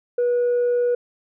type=tone; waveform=sine; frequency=485.6 Hz; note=B4; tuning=29 cents flat; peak=-15 dBFS; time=0.18-0.95 s; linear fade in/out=5 ms; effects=tanh soft clip ceiling -15 dBFS